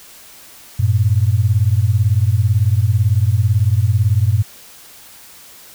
sine beating tone pair, 95.8 / 113.8 Hz, G2 / A#2, -39 / -41 cents, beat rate 18 Hz, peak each -14 dBFS, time 0.79-4.43 s, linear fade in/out 10 ms, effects white hiss -41 dBFS RMS until 5.74 s

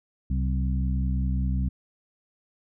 harmonic tone with a mistuned harmonic, 65.3 Hz, C2, 3 cents flat, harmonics 1 / 2 / 3 / 4, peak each -24 / -30 / -31 / -38 dBFS, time 0.3-1.69 s, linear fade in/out 5 ms, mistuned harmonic 3, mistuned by -45 cents, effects none

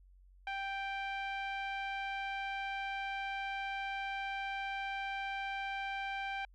sawtooth tone with low-pass filter, 785 Hz, G5, 2 cents sharp, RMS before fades -39 dBFS, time 0.47-6.45 s, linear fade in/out 2 ms, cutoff 2500 Hz, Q 2.1, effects added 46 Hz sine -58 dBFS peak until 6.54 s

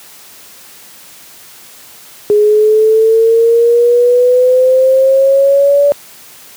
sine exponential sweep, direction up, 415.3 to 576 Hz, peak -5 dBFS, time 2.3-5.92 s, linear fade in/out 0 ms, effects white hiss -37 dBFS RMS until 6.56 s + high-pass 100 Hz 12 dB/octave

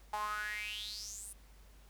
sawtooth tone with high-pass filter sweep, 210 Hz, G#3, 19 cents sharp, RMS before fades -41 dBFS, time 0.13-1.33 s, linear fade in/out 5 ms, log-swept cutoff 850 to 9900 Hz, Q 8.3, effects added 50 Hz sine -56 dBFS peak until 1.89 s + pink hiss -65 dBFS RMS until 1.89 s

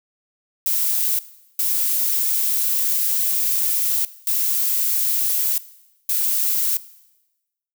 violet noise bursts at uneven times, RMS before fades -20 dBFS, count 4, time 0.66-1.19 / 1.59-4.05 / 4.27-5.58 / 6.09-6.77 s, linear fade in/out 2 ms, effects noise-tail reverb RT60 1.0 s tail -18 dB re dry

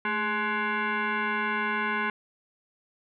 sine tone with frequency modulation, 218.5 Hz, A3, 12 cents flat, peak -25 dBFS, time 0.05-2.1 s, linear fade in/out 2 ms, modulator 632 Hz, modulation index 3.2, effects none

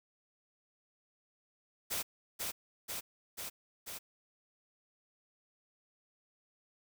white noise with echo, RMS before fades -36 dBFS, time 1.9-2.03 s, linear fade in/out 20 ms, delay 490 ms, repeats 4, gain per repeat -2 dB, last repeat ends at 3.99 s, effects none

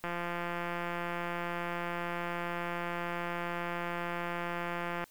click train, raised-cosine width 0.5 ms, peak -21 dBFS, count 866, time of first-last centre 0.04-5.04 s, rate 173 Hz, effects white hiss -62 dBFS RMS until 5.1 s

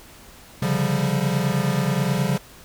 square tone cluster, 135 / 144.4 / 173.7 / 195.1 Hz, C#3 / D3 / F3 / G3, -45 / -29 / -9 / -8 cents, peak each -26 dBFS, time 0.62-2.38 s, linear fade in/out 5 ms, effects pink hiss -46 dBFS RMS until 2.64 s

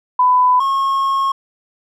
sine / triangle tone pair in turn, 1000 / 1087.2 Hz, B5 / C#6, +21 / -34 cents, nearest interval minor second, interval 145 cents, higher second, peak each -9 / -12 dBFS, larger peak first, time 0.19-0.6 / 0.6-1.32 s, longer second, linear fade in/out 5 ms, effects none

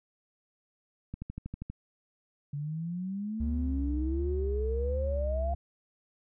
click train, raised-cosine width 5 ms, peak -25 dBFS, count 8, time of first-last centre 1.14-1.7 s, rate 12.5 Hz
sine exponential sweep, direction up, 141 to 699 Hz, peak -32 dBFS, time 2.53-5.54 s, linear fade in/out 5 ms
triangle tone with vibrato, 68.9 Hz, C#2, 10 cents flat, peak -27 dBFS, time 3.4-5.55 s, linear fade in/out 5 ms, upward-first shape sine, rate 1.4 Hz, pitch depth 90 cents each way
effects none

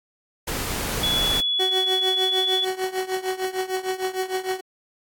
pink noise, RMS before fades -27 dBFS, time 0.47-1.41 s, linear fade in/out 10 ms
sine tone with pitch glide, 3400 to 3424 Hz, G#7 to A7, +40 to -48 cents, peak -20 dBFS, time 1.03-2.65 s, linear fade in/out 5 ms, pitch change +12 cents, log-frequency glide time 1.99-2.44 s
30% pulse tone with tremolo, 374.7 Hz, F#4, 22 cents sharp, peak -18 dBFS, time 1.59-4.61 s, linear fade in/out 10 ms, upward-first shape triangle, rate 6.6 Hz, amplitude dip 90%
effects AAC 64 kbps

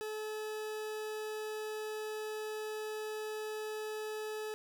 40% pulse tone, 430 Hz, A4, 40 cents flat, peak -37 dBFS, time 0.01-4.54 s, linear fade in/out 0 ms, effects none

